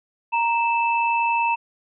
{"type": "tone pair together", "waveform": "sine", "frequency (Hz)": [932.3, 2637], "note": ["A#5", "E7"], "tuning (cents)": [0, 0], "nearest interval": "octave + tritone", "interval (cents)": 1800, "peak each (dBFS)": [-19, -24], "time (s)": [0.32, 1.56], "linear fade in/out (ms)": 20, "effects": []}